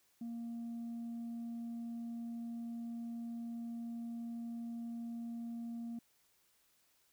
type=tone; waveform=sine; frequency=233.1 Hz; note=A#3; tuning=in tune; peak=-38 dBFS; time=0.21-5.99 s; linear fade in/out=5 ms; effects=tanh soft clip ceiling -39 dBFS + white hiss -73 dBFS RMS until 7.12 s